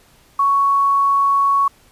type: tone with quantisation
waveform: sine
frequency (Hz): 1113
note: C#6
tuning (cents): +7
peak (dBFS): -12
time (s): 0.39-1.68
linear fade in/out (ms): 5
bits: 7
effects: pink hiss -52 dBFS RMS until 1.91 s + resampled to 32000 Hz